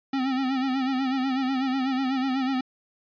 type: tone with vibrato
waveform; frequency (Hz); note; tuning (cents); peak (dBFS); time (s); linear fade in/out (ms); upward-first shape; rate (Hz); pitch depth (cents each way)
square; 263.3; C4; +11; -24; 0.13-2.61; 5; sine; 8.1; 67
effects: resampled to 11025 Hz